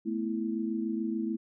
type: chord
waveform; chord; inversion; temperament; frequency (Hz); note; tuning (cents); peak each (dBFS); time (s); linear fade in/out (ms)
sine; A suspended second; none; equal; 220 / 246.9 / 329.6; A3 / B3 / E4; 0 / 0 / 0; -32 / -36 / -33; 0.05-1.37; 20
effects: none